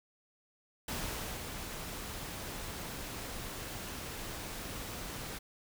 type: noise with ADSR envelope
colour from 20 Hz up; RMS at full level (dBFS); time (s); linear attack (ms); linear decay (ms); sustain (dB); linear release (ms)
pink; -37; 0.88-5.39; 4; 550; -5; 14
effects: none